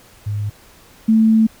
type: tone pair in turn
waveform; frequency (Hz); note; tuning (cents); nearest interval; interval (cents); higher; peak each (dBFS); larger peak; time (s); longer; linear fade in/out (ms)
sine; 103.83 / 221.2; G#2 / A3; 0 / +9; octave + minor second; 1309; second; -19 / -9; second; 0.26-0.5 / 1.08-1.47; second; 10
effects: pink hiss -47 dBFS RMS until 1.6 s